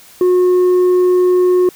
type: tone with tanh clipping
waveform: sine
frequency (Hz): 362.5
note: F#4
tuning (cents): -35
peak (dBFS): -9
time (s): 0.21-1.69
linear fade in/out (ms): 2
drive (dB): 3
effects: white hiss -42 dBFS RMS until 1.75 s